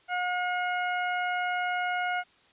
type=tone; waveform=20% pulse; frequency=720 Hz; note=F#5; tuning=47 cents flat; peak=-22 dBFS; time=0.08-2.24 s; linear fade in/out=50 ms; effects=white hiss -61 dBFS RMS until 2.52 s + resampled to 8000 Hz